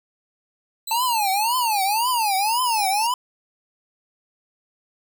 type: exponential sweep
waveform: 10% pulse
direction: up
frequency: 4000 to 5420 Hz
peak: -21 dBFS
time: 0.87-3.07 s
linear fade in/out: 5 ms
type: tone with vibrato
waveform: square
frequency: 880 Hz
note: A5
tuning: in tune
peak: -20 dBFS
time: 0.91-3.14 s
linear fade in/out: 2 ms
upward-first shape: triangle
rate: 1.9 Hz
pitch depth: 280 cents each way
effects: none